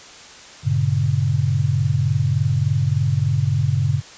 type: chord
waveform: sine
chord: G diminished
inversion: none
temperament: just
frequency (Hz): 98 / 117.6 / 141.12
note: G2 / Bb2 / Db3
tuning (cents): 0 / +16 / +31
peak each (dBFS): -21 / -21 / -19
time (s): 0.63-4.02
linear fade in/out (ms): 50
effects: white hiss -41 dBFS RMS until 4.17 s + resampled to 16000 Hz